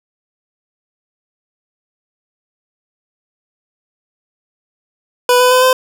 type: tone with pitch steps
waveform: 25% pulse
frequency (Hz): 494.2 / 500.8 / 507.5 / 514.3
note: B4 / B4 / B4 / C5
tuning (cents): +1 / +24 / +47 / -30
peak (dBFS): -4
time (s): 5.29-5.73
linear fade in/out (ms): 2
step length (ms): 110
effects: none